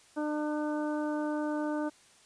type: harmonic tone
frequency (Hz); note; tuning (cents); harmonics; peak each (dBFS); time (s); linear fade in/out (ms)
300.8; D4; +42; 1 / 2 / 3 / 4 / 5; -31 / -36 / -40 / -45 / -44; 0.16-1.9; 20
effects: white hiss -60 dBFS RMS until 2.25 s + resampled to 22050 Hz